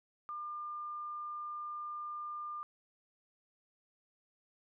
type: tone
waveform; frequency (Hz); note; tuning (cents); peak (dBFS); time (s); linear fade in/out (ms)
sine; 1200; D6; +37; -39; 0.29-2.63; 0
effects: none